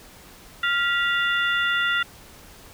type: harmonic tone with a mistuned harmonic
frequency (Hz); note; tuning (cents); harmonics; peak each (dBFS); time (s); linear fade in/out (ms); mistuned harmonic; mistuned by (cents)
698.5; F5; 0; 2 / 3 / 4 / 5; -22 / -26 / -28 / -30; 0.63-2.03; 5; 3; -130
effects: pink hiss -47 dBFS RMS until 2.73 s